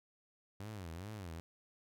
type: tone with vibrato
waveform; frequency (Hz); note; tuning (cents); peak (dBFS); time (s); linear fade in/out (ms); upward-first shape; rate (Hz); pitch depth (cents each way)
sawtooth; 94; F#2; +28; -40; 0.6-1.4; 0; sine; 2.4; 260
effects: none